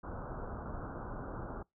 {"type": "low-pass noise", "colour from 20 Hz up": "pink", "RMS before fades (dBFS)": -42, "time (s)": [0.03, 1.63], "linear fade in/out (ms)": 10, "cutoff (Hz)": 1500, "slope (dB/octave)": 96, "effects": ["noise-tail reverb RT60 0.2 s tail -26 dB re dry"]}